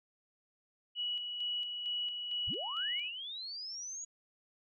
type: tone with tremolo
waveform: sine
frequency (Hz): 2930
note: F#7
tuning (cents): -18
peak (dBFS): -33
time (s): 0.95-3.12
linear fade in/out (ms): 50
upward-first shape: square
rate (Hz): 2.2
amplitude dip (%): 40
type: linear sweep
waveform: sine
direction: up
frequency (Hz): 30.87 to 6790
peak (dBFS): -40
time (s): 2.47-4.05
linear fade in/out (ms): 10
effects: none